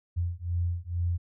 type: beating tone pair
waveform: sine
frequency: 85.8 / 88 Hz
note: F2 / F2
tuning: -30 / +14 cents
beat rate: 2.2 Hz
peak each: -30 dBFS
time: 0.16-1.18 s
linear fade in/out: 20 ms
effects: none